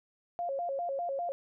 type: tone with vibrato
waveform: sine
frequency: 618 Hz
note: D#5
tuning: 12 cents flat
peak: -31 dBFS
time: 0.39-1.32 s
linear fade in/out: 0 ms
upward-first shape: square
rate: 5 Hz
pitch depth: 210 cents each way
effects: none